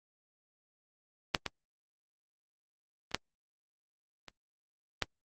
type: clicks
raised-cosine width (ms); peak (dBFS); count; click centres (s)
0.2; -7 / -15 / -28 / -10 / -28 / -11; 6; 1.348 / 1.463 / 3.115 / 3.146 / 4.283 / 5.023
effects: Opus 32 kbps